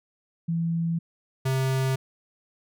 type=tone pair in turn; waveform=sine / square; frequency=166.7 / 132.31 Hz; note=E3 / C3; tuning=+20 / +20 cents; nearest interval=major third; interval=400 cents; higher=first; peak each=-23 dBFS; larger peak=neither; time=0.48-0.99 / 1.45-1.96 s; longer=neither; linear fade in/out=10 ms; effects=none